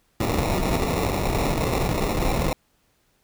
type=noise with sample-and-hold; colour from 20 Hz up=pink; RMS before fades=-23 dBFS; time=0.2-2.53 s; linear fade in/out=2 ms; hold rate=1575 Hz; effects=pink hiss -66 dBFS RMS until 3.23 s